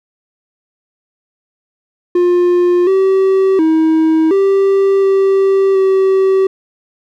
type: tone with pitch steps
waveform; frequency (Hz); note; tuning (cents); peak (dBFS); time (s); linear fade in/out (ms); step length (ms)
triangle; 354 / 383.5 / 319.1 / 391.3 / 388.6 / 383.3; F4 / G4 / D#4 / G4 / G4 / G4; +23 / -38 / +44 / -3 / -15 / -39; -6; 2.15-6.47; 5; 720
effects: none